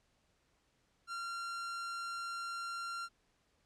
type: tone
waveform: 45% pulse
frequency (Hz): 1378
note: F6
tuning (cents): -24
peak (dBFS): -39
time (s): 1.07-3.09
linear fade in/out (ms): 50
effects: pink hiss -75 dBFS RMS until 3.65 s + low-pass 8000 Hz 12 dB/octave